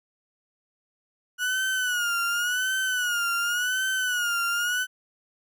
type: tone with vibrato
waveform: 35% pulse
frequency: 1461 Hz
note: F#6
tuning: 22 cents flat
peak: -22 dBFS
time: 1.38-4.87 s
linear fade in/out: 50 ms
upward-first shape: sine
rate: 0.9 Hz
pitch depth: 89 cents each way
effects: none